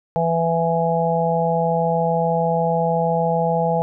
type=harmonic tone; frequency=166.4 Hz; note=E3; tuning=17 cents sharp; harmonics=1 / 3 / 4 / 5; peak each=-22 / -22 / -22 / -22 dBFS; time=0.16-3.82 s; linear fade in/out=0 ms; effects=none